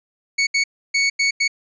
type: tone bursts at uneven times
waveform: sawtooth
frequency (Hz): 2224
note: C#7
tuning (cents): +5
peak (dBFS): -12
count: 5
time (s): 0.38-0.47 / 0.54-0.64 / 0.94-1.1 / 1.19-1.31 / 1.4-1.48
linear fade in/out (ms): 10
effects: resampled to 16000 Hz